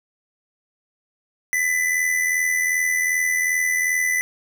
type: tone with amplitude modulation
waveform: square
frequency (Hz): 2000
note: B6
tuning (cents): +21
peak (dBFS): -17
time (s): 1.53-4.21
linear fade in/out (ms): 0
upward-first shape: sine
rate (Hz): 82.6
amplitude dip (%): 50
effects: none